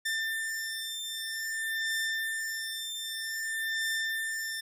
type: beating tone pair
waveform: sawtooth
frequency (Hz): 1789 / 1789.52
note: A6 / A6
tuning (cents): +28 / +29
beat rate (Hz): 0.52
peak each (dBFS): -31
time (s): 0.05-4.61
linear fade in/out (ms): 10
effects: resampled to 32000 Hz